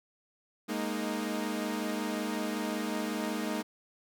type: chord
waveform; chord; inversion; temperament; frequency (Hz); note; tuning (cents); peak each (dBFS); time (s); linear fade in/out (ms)
sawtooth; Ab suspended second; none; equal with one note detuned; 207.7 / 233.1 / 309.7; Ab3 / Bb3 / Eb4; 0 / 0 / -8; -32; 0.68-3.63; 20
effects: none